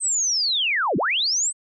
sine linear two-way sweep, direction down then up, 8372 to 135.7 to 8372 Hz, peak -19 dBFS, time 0-1.53 s, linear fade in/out 50 ms, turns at 0.97 s, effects none

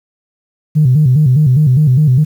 sine tone with vibrato, 139.5 Hz, C#3, 11 cents sharp, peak -5 dBFS, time 0.75-2.25 s, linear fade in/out 20 ms, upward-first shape square, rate 4.9 Hz, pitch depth 160 cents each way, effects tanh soft clip ceiling -1 dBFS + 7-bit

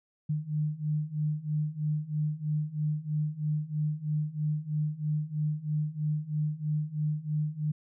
sine beating tone pair, 150 / 153.1 Hz, D3 / D#3, +37 / -28 cents, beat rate 3.1 Hz, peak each -32 / -30 dBFS, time 0.29-7.72 s, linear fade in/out 10 ms, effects none

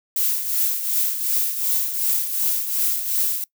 violet noise with tremolo, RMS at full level -19 dBFS, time 0.16-3.44 s, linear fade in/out 2 ms, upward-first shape triangle, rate 2.7 Hz, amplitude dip 65%, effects noise-tail reverb RT60 0.1 s tail -22 dB re dry

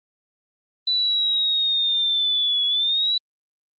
sine linear two-way sweep, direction down then up, 3985 to 3372 to 3964 Hz, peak -18 dBFS, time 0.87-3.18 s, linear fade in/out 5 ms, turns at 2.66 s, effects Opus 32 kbps

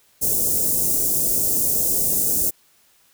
white band-stop noise, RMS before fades -20 dBFS, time 0.21-2.51 s, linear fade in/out 20 ms, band 540 to 7000 Hz, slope 24 dB/octave, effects white hiss -58 dBFS RMS until 3.13 s

